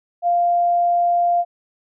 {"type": "tone", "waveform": "sine", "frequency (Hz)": 697, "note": "F5", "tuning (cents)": -4, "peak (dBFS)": -14, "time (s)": [0.22, 1.45], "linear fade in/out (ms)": 50, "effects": []}